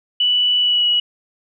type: tone with pitch glide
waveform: sine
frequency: 2962 to 2923 Hz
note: F#7 to F#7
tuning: +1 to -22 cents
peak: -13 dBFS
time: 0.2-1 s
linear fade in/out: 5 ms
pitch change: -23 cents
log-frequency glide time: 0.59-0.87 s
effects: none